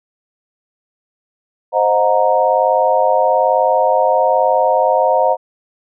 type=chord; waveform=sine; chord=C half-diminished seventh; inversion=none; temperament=equal with one note detuned; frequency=523.3 / 622.3 / 723.5 / 932.3 Hz; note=C5 / Eb5 / Gb5 / Bb5; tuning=0 / 0 / -39 / 0 cents; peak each=-16 dBFS; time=1.72-5.37 s; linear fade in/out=50 ms; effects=none